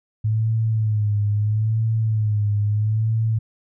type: tone with vibrato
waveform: sine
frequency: 107.6 Hz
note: A2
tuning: 38 cents flat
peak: -17 dBFS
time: 0.24-3.39 s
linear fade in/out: 10 ms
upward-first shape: sine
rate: 0.76 Hz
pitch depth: 69 cents each way
effects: none